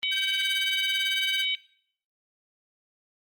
harmonic tone, 757 Hz, F#5, 39 cents sharp, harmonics 3 / 4 / 5, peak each -30 / -27 / -32 dBFS, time 0.03-1.55 s, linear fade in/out 0 ms
sawtooth tone with tremolo, 1568 Hz, G6, in tune, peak -25 dBFS, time 0.11-1.45 s, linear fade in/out 20 ms, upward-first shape triangle, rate 18 Hz, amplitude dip 90%
effects noise-tail reverb RT60 0.6 s tail -18 dB re dry + Opus 24 kbps

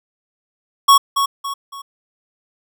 square tone with echo, 1108.7 Hz, C#6, in tune, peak -7 dBFS, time 0.88-0.98 s, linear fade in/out 10 ms, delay 280 ms, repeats 3, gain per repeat -8 dB, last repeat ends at 1.82 s, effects none

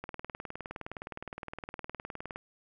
click train, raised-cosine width 0.5 ms, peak -24 dBFS, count 46, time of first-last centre 0.04-2.36 s, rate 19.4 Hz, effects none

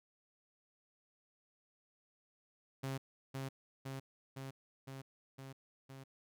sawtooth tone with echo, 134.5 Hz, C3, 48 cents sharp, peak -34 dBFS, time 2.83-2.98 s, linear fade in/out 10 ms, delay 510 ms, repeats 6, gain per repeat -2 dB, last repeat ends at 6.04 s, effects none

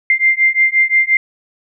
sine beating tone pair, 2093 / 2098.7 Hz, C7 / C7, 0 / +5 cents, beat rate 5.7 Hz, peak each -13 dBFS, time 0.1-1.17 s, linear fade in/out 2 ms, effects none

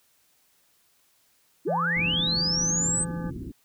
sine linear sweep, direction up, 251.9 to 8340 Hz, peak -23 dBFS, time 1.65-3.05 s, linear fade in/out 20 ms
harmonic tone, 170 Hz, F3, 46 cents flat, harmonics 1 / 3 / 5 / 7 / 9 / 10, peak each -30 / -40 / -44 / -47 / -49 / -50 dBFS, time 1.67-3.31 s, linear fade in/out 20 ms
white low-pass noise, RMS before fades -36 dBFS, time 1.96-3.52 s, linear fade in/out 5 ms, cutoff 330 Hz, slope 48 dB/octave
effects white hiss -65 dBFS RMS until 3.64 s

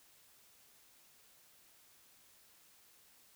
silence, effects white hiss -65 dBFS RMS until 3.35 s

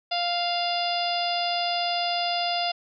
harmonic tone, 698.5 Hz, F5, in tune, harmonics 1 / 2 / 3 / 4 / 5 / 6 / 7, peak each -26 / -38 / -38 / -32 / -33 / -37 / -31 dBFS, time 0.11-2.72 s, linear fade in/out 10 ms, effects none

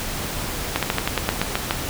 slowing click train, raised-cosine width 0.3 ms, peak -3 dBFS, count 10, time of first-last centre 0.76-1.709 s, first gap 67 ms, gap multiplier 1.11, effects pink hiss -28 dBFS RMS until 1.89 s

